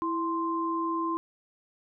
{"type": "tone pair together", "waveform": "sine", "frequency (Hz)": [330.4, 1045], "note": ["E4", "C6"], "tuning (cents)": [4, -2], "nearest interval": "octave + minor sixth", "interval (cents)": 1994, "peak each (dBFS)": [-30, -29], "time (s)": [0.02, 1.17], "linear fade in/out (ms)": 0, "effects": []}